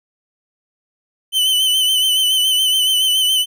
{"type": "tone with vibrato", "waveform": "45% pulse", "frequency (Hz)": 3039, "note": "F#7", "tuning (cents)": 46, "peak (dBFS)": -13, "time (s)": [1.32, 3.46], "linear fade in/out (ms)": 50, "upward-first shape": "sine", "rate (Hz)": 7.1, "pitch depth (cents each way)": 43, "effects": []}